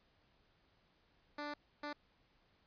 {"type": "tone bursts at uneven times", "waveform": "10% pulse", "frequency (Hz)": 293.7, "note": "D4", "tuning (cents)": 0, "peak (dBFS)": -33, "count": 2, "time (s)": [[1.38, 1.54], [1.83, 1.93]], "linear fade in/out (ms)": 5, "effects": ["pink hiss -73 dBFS RMS until 2.66 s", "resampled to 11025 Hz"]}